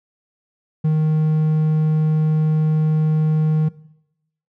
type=tone; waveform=triangle; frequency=155.56 Hz; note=D#3; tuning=in tune; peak=-12 dBFS; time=0.84-3.69 s; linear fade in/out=10 ms; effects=noise-tail reverb RT60 0.8 s tail -19 dB re dry